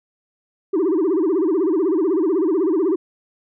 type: tone with vibrato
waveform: sine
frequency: 349.2 Hz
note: F4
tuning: in tune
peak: -13 dBFS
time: 0.73-2.96 s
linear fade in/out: 10 ms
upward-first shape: sine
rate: 16 Hz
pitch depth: 240 cents each way
effects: tanh soft clip ceiling -14 dBFS